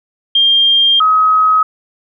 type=tone pair in turn; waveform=sine; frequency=3200 / 1269.9 Hz; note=G7 / D#6; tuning=+35 / +35 cents; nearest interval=octave + major third; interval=1600 cents; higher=first; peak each=-7 dBFS; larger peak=neither; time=0.35-1 / 1-1.63 s; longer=first; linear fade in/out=5 ms; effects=none